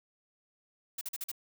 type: noise bursts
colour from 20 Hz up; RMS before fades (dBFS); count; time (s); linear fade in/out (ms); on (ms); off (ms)
blue; -37; 5; 0.98-1.316; 5; 32; 44
effects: none